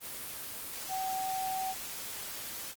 sine tone in noise, 761 Hz, F#5, 48 cents sharp, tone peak -32 dBFS, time 0.88-1.75 s, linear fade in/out 50 ms, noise white, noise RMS -41 dBFS, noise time 0-2.75 s, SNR +6 dB, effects Opus 24 kbps

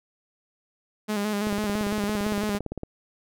sawtooth tone with vibrato, 207.7 Hz, G#3, in tune, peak -21 dBFS, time 1.08-2.59 s, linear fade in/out 20 ms, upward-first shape square, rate 6 Hz, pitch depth 39 cents each way
click train, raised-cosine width 2 ms, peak -19 dBFS, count 25, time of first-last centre 1.47-2.834 s, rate 17.6 Hz
effects none

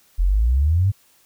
sine exponential sweep, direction up, 41.2 to 103.83 Hz, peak -14 dBFS, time 0.18-0.92 s, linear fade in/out 20 ms, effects white hiss -57 dBFS RMS until 1.25 s

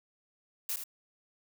blue noise with echo, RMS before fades -34 dBFS, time 0.69-0.76 s, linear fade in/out 2 ms, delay 78 ms, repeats 1, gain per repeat -7 dB, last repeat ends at 0.838 s, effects none

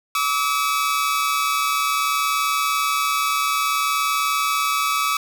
sawtooth tone pair together, 1148 / 1288.6 Hz, D6 / E6, -40 / -40 cents, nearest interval major second, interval 200 cents, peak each -18 dBFS, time 0.15-5.17 s, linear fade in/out 2 ms, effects none

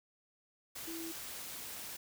sine tone in noise, 329.6 Hz, E4, in tune, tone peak -42 dBFS, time 0.87-1.12 s, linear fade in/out 10 ms, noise white, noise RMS -45 dBFS, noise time 0.75-1.97 s, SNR 0 dB, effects none

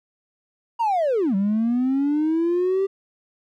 triangle linear two-way sweep, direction down then up, 958 to 189.9 to 394.4 Hz, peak -15 dBFS, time 0.79-2.87 s, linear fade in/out 20 ms, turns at 1.35 s, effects tanh soft clip ceiling -14 dBFS

